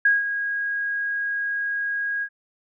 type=tone with ADSR envelope; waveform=sine; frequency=1641 Hz; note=G#6; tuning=21 cents flat; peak=-13 dBFS; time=0.05-2.29 s; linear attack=5 ms; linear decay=170 ms; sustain=-10 dB; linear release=67 ms; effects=none